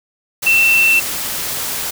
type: tone in noise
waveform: sine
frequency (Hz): 2685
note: E7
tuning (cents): +31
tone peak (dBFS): -9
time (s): 0.46-1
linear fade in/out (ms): 10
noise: white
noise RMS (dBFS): -22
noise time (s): 0.42-1.91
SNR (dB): +10
effects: none